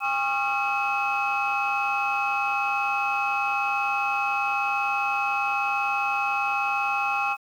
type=tone cluster; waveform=sine; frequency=809 / 1092 / 1213 / 1369 / 2559 Hz; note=G#5 / C#6 / D#6 / F6 / D#7; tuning=-46 / -26 / -44 / -35 / +48 cents; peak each=-26 / -30 / -33 / -29 / -26 dBFS; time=0-7.37 s; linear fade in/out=50 ms; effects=tanh soft clip ceiling -16 dBFS + 9-bit